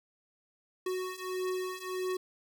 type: beating tone pair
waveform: square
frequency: 368.9 / 370.5 Hz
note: F#4 / F#4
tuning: -5 / +2 cents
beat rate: 1.6 Hz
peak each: -38 / -36 dBFS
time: 0.86-2.17 s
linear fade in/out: 5 ms
effects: none